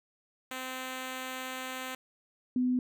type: tone pair in turn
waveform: 5% pulse / sine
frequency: 258.4 / 251 Hz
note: C4 / B3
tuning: -21 / +28 cents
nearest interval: minor second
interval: 51 cents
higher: first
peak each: -25 dBFS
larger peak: neither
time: 0.51-1.95 / 2.56-2.79 s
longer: first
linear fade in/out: 2 ms
effects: none